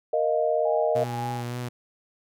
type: chord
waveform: sine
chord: Bb suspended fourth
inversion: none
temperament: just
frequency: 466.2 / 621.6 / 699.2 Hz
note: Bb4 / Eb5 / F5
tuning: 0 / -2 / +2 cents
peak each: -26 / -23 / -28 dBFS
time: 0.13-1.04 s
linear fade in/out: 5 ms
type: tone with tremolo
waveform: sine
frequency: 822 Hz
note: G#5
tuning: 18 cents flat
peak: -29 dBFS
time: 0.65-1.43 s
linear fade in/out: 5 ms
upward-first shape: sine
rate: 2.1 Hz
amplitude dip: 70%
type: tone with vibrato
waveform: sawtooth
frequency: 121.8 Hz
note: B2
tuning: 24 cents flat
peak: -26 dBFS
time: 0.95-1.69 s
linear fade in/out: 10 ms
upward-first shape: sine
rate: 3.5 Hz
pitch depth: 22 cents each way
effects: none